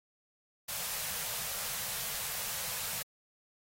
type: band-stop noise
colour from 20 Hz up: white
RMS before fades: -37 dBFS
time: 0.68-3.03 s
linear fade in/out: 10 ms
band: 210 to 450 Hz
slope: 48 dB/octave
effects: AAC 48 kbps